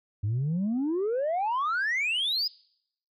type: exponential sweep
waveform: sine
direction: up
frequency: 98 to 5110 Hz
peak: -23 dBFS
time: 0.23-2.48 s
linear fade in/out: 10 ms
effects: noise-tail reverb RT60 0.7 s tail -25 dB re dry + tanh soft clip ceiling -23 dBFS